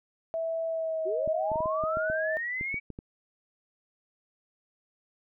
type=tone with pitch glide; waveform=sine; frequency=655 to 633.1 Hz; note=E5 to D#5; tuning=-11 to +30 cents; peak=-28 dBFS; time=0.34-2.37 s; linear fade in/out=0 ms; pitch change=-59 cents; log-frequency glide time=0.67-1.13 s
type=linear sweep; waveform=sine; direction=up; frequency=349.2 to 2291 Hz; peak=-30 dBFS; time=1.05-2.8 s; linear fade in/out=20 ms
type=clicks; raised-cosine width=3 ms; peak=-26 dBFS; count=12; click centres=1.276 / 1.517 / 1.558 / 1.605 / 1.658 / 1.838 / 1.971 / 2.1 / 2.611 / 2.743 / 2.903 / 2.989 s
effects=none